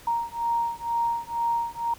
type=beating tone pair; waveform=sine; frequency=932.3 / 934.4 Hz; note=A#5 / A#5; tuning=0 / +4 cents; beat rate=2.1 Hz; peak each=-27 dBFS; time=0.07-1.94 s; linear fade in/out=5 ms; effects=pink hiss -49 dBFS RMS until 1.98 s